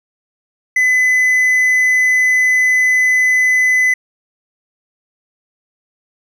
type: tone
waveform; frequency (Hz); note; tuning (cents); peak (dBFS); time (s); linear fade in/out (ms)
triangle; 2012; B6; +32; -8; 0.76-3.94; 5
effects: none